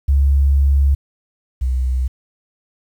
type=tone pair in turn; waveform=sine; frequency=69.4 / 63.85 Hz; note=C#2 / C2; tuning=+3 / -42 cents; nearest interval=minor second; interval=145 cents; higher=first; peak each=-10 / -15 dBFS; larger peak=first; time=0.08-0.95 / 1.61-2.08 s; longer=first; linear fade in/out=10 ms; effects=8-bit